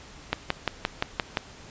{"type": "click train", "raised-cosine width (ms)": 0.3, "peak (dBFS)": -7, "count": 7, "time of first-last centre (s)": [0.33, 1.372], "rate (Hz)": 5.76, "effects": ["pink hiss -47 dBFS RMS until 1.7 s", "resampled to 16000 Hz"]}